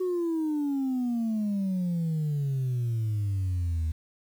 sine exponential sweep, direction down, 373.1 to 77.78 Hz, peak -23 dBFS, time 0-3.92 s, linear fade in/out 10 ms, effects tanh soft clip ceiling -24 dBFS + 9-bit

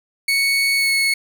30% pulse tone with pitch glide, 2218 to 2196 Hz, C#7 to C#7, 0 to -17 cents, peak -13 dBFS, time 0.28-1.14 s, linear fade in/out 5 ms, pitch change -17 cents, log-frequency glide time 0.76-0.91 s, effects none

